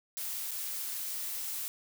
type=noise with dropouts; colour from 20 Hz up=blue; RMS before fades=-37 dBFS; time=0.17-1.68 s; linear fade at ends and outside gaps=0 ms; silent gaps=0.51-0.515 s; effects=none